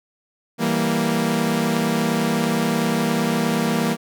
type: chord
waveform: sawtooth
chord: E diminished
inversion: none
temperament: equal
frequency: 164.81 / 196 / 233.1 Hz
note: E3 / G3 / Bb3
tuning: 0 / 0 / 0 cents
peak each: -20 / -21 / -17 dBFS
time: 0.58-3.97 s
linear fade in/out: 50 ms
effects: none